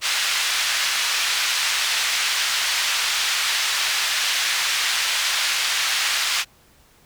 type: band-pass noise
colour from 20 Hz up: white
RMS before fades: -22 dBFS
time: 0.01-6.45 s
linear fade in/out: 50 ms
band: 1400 to 4500 Hz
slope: 12 dB/octave
effects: pink hiss -55 dBFS RMS until 7.05 s